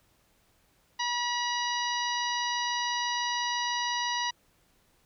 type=harmonic tone; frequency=966 Hz; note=B5; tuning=39 cents flat; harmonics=1 / 2 / 3 / 4 / 5 / 6; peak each=-31 / -34 / -36 / -37 / -38 / -39 dBFS; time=0.99-4.31 s; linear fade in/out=10 ms; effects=pink hiss -67 dBFS RMS until 5.05 s